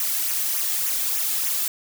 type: noise with flanger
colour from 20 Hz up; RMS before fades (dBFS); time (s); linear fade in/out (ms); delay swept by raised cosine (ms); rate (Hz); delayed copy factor
blue; -24; 0-1.68; 2; 0.22 to 2.12; 3.4; -0.7
effects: none